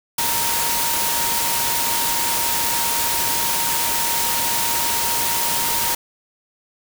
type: tone in noise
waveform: sine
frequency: 932.3 Hz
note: A#5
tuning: in tune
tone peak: -26 dBFS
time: 0.18-5.95 s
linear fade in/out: 5 ms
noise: white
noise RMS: -21 dBFS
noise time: 0.18-5.95 s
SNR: -8 dB
effects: none